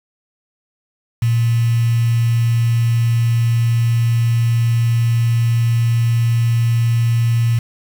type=tone with quantisation; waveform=sine; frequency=116.54 Hz; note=A#2; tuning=in tune; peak=-12 dBFS; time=1.22-7.59 s; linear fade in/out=5 ms; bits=5; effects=none